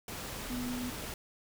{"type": "tone in noise", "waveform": "sine", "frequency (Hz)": 247.3, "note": "B3", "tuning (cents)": 3, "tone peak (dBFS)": -35, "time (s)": [0.5, 0.9], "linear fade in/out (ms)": 2, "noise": "pink", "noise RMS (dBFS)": -41, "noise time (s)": [0.08, 1.14], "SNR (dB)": 3, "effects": []}